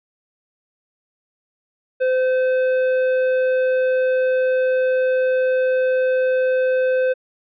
sine tone with tanh clipping, 514 Hz, C5, 31 cents flat, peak -17 dBFS, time 2-7.14 s, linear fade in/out 20 ms, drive 10 dB, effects resampled to 8000 Hz

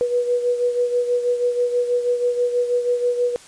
sine beating tone pair, 486.7 / 492.9 Hz, B4 / B4, -25 / -3 cents, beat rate 6.2 Hz, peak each -18 / -25 dBFS, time 0.01-3.36 s, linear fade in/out 0 ms, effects white hiss -45 dBFS RMS until 3.47 s + resampled to 22050 Hz

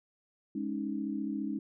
sine chord, Ab suspended fourth, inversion none, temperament just, 207.7 / 276.9 / 311.5 Hz, Ab3 / Db4 / Eb4, 0 / -2 / +2 cents, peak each -36 / -36 / -37 dBFS, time 0.55-1.59 s, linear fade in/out 5 ms, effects none

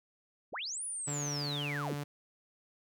sine linear two-way sweep, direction up then down, 48 to 10000 to 48 Hz, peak -36 dBFS, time 0.52-1.95 s, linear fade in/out 20 ms, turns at 0.84 s
sawtooth tone, 144.9 Hz, D3, 23 cents flat, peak -32 dBFS, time 1.07-2.04 s, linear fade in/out 10 ms
effects none

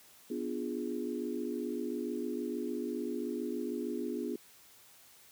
sine chord, B diminished seventh, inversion none, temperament equal, 246.9 / 293.7 / 349.2 / 415.3 Hz, B3 / D4 / F4 / Ab4, 0 / 0 / 0 / 0 cents, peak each -38 / -40 / -39 / -40 dBFS, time 0.3-4.36 s, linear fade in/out 5 ms, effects white hiss -59 dBFS RMS until 5.31 s + high-pass 60 Hz 12 dB/octave

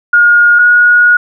sine tone pair in turn, 1428 / 1447.9 Hz, F6 / F#6, +38 / -38 cents, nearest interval unison, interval 24 cents, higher second, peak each -3 dBFS, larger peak neither, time 0.13-0.59 / 0.59-1.17 s, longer second, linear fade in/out 5 ms, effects none

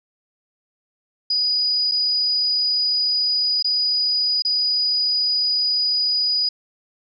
sine tone with dropouts, 4933 Hz, D#8, 16 cents flat, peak -17 dBFS, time 1.3-6.49 s, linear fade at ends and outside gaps 5 ms, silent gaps 1.914-1.918 / 3.626-3.644 / 4.422-4.449 s, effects none

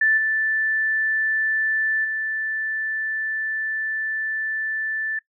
sine tone with level steps, 1760 Hz, A6, in tune, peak -15 / -19 / -23 dBFS, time 0.01-5.19 s, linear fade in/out 5 ms, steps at 0.17 / 2.04 s, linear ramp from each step 10 ms, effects noise-tail reverb RT60 0.1 s tail -20 dB re dry

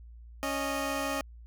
15% pulse tone pair together, 276.7 / 619 Hz, C#4 / D#5, -3 / -9 cents, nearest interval octave + major second, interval 1394 cents, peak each -26 / -27 dBFS, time 0.43-1.21 s, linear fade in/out 0 ms, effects added 58 Hz sine -46 dBFS peak until 1.46 s

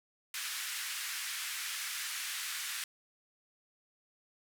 pink band-pass noise, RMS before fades -39 dBFS, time 0.34-2.84 s, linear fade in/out 2 ms, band 1500 to 14000 Hz, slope 24 dB/octave, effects none

